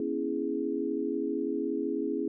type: chord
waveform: sine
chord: C# minor seventh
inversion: third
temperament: equal with one note detuned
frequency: 241.2 / 277.2 / 329.6 / 415.3 Hz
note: B3 / C#4 / E4 / G#4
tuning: -41 / 0 / 0 / 0 cents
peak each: -37 / -33 / -33 / -33 dBFS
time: 0-2.28 s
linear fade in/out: 2 ms
effects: none